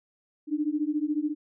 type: beating tone pair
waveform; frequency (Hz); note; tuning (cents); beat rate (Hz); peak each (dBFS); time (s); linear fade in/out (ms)
sine; 293.5 / 307.5; D4 / D#4; -1 / -20; 14; -28; 0.47-1.35; 50
effects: none